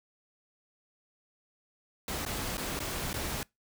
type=noise with dropouts; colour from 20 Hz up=pink; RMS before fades=-35 dBFS; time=2.08-3.43 s; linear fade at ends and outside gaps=1 ms; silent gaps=2.251-2.262 / 2.571-2.579 / 2.791-2.802 / 3.13-3.141 s; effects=noise-tail reverb RT60 0.2 s tail -25 dB re dry

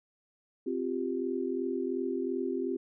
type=chord; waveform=sine; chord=C suspended fourth; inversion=none; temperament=equal; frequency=261.6 / 349.2 / 392 Hz; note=C4 / F4 / G4; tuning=0 / 0 / 0 cents; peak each=-34 dBFS; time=0.66-2.77 s; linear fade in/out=10 ms; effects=none

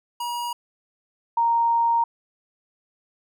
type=tone pair in turn; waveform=square / sine; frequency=957 / 930.3 Hz; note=A#5 / A#5; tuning=+45 / -4 cents; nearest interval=unison; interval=49 cents; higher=first; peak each=-27 / -17 dBFS; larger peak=second; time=0.2-0.53 / 1.37-2.04 s; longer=second; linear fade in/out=5 ms; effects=none

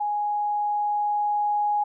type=tone with level ramp; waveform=sine; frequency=830.6 Hz; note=G#5; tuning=in tune; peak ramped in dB=-23 to -20 dBFS; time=0-1.84 s; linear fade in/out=10 ms; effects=none

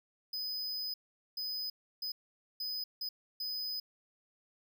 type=tone bursts at uneven times; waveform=square; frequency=5010 Hz; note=D#8; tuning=11 cents sharp; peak=-36 dBFS; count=6; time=0.33-0.94 / 1.37-1.7 / 2.02-2.12 / 2.6-2.84 / 3.01-3.09 / 3.4-3.8 s; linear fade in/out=5 ms; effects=none

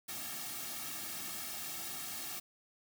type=noise with comb filter; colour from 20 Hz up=white; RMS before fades=-42 dBFS; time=0.08-2.4 s; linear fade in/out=10 ms; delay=2 ms; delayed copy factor=-0.85; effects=none

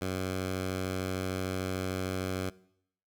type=tone; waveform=10% pulse; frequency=93.3 Hz; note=F#2; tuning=15 cents sharp; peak=-23 dBFS; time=0.01-2.5 s; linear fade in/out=10 ms; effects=noise-tail reverb RT60 0.7 s tail -21 dB re dry

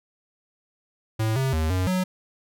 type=tone with pitch steps; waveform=square; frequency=110.4 / 133.2 / 79.1 / 92.3 / 184.6 Hz; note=A2 / C3 / D#2 / F#2 / F#3; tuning=+6 / +31 / +29 / -4 / -4 cents; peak=-22 dBFS; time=1.19-2.04 s; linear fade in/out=10 ms; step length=170 ms; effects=none

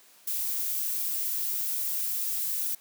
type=noise; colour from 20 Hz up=violet; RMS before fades=-30 dBFS; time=0.27-2.75 s; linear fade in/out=5 ms; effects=white hiss -57 dBFS RMS until 2.8 s + high-pass 200 Hz 12 dB/octave

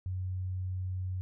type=tone; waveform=sine; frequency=92.5 Hz; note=F#2; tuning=in tune; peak=-32 dBFS; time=0.06-1.21 s; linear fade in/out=0 ms; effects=none

